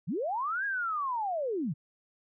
sine linear two-way sweep, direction up then down, 123.47 to 1661.2 to 123.47 Hz, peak -29 dBFS, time 0.07-1.74 s, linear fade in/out 20 ms, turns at 0.65 s, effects none

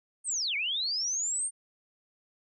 sine linear two-way sweep, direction down then up, 8920 to 2145 to 8920 Hz, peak -28 dBFS, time 0.24-1.51 s, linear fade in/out 50 ms, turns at 0.56 s, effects none

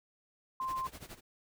sine tone, 1046.5 Hz, C6, in tune, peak -33 dBFS, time 0.6-0.87 s, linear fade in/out 2 ms
pink noise with tremolo, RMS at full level -46 dBFS, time 0.6-1.21 s, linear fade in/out 50 ms, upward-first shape sine, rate 12 Hz, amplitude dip 85%
effects none

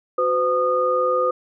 sine tone cluster, 368.1 / 509 / 1227 Hz, F#4 / C5 / D#6, -9 / -48 / -25 cents, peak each -27 / -19 / -21 dBFS, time 0.18-1.31 s, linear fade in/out 5 ms, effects none

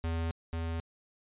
square tone pair in turn, 82.5 / 82.5 Hz, E2 / E2, +2 / +2 cents, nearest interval unison, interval 0 cents, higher neither, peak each -31 / -33 dBFS, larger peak first, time 0.04-0.31 / 0.53-0.8 s, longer neither, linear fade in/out 0 ms, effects resampled to 8000 Hz

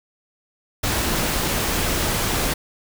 pink noise, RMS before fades -22 dBFS, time 0.83-2.54 s, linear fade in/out 10 ms, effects none

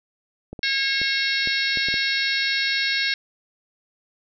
clicks, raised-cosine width 2 ms, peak -21 dBFS, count 7, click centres 0.53 / 0.592 / 1.016 / 1.474 / 1.773 / 1.886 / 1.941 s
harmonic tone, 544 Hz, C#5, 33 cents flat, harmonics 3 / 4 / 5 / 6 / 7 / 8 / 9 / 10, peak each -26 / -26 / -31 / -35 / -27 / -28 / -36 / -31 dBFS, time 0.63-3.14 s, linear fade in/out 2 ms
effects none

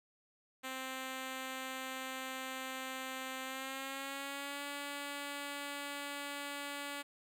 5% pulse tone with pitch glide, 261.6 to 285.3 Hz, C4 to C#4, 0 to +50 cents, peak -29 dBFS, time 0.63-7.03 s, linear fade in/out 20 ms, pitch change +150 cents, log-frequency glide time 3.43-4.63 s, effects none

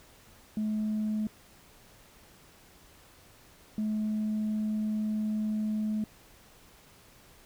sine tone pair in turn, 214.5 / 214.5 Hz, A3 / A3, -44 / -44 cents, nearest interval unison, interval 0 cents, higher neither, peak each -26 dBFS, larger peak neither, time 0.57-1.27 / 3.78-6.04 s, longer second, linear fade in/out 2 ms, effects tanh soft clip ceiling -25 dBFS + pink hiss -57 dBFS RMS until 7.45 s

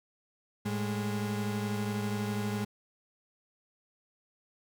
35% pulse tone pair together, 109.1 / 206 Hz, A2 / G#3, -14 / -14 cents, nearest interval major seventh, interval 1100 cents, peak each -33 / -31 dBFS, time 0.65-2.65 s, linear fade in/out 10 ms, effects none

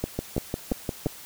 two click trains, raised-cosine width 2 ms, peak -12 / -13 dBFS, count 4 / 6, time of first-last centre 0.04-1.06 / 0.19-1.067 s, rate 2.94 / 5.7 Hz, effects white hiss -44 dBFS RMS until 1.25 s

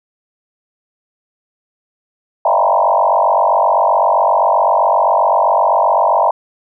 sine tone with frequency modulation, 799 Hz, G5, 33 cents sharp, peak -9 dBFS, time 2.45-6.31 s, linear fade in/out 5 ms, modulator 47.7 Hz, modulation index 4.3, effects none

